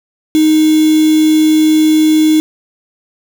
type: tone with quantisation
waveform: sine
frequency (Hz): 311.1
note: D#4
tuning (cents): 0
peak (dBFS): -6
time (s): 0.35-2.4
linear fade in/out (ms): 0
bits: 3
effects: none